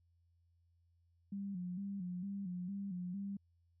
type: tone with vibrato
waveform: sine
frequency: 188.6 Hz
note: F#3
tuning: 33 cents sharp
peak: -39 dBFS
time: 1.32-3.37 s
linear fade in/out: 5 ms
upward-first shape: square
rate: 2.2 Hz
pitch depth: 90 cents each way
effects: added 85 Hz sine -70 dBFS peak until 3.8 s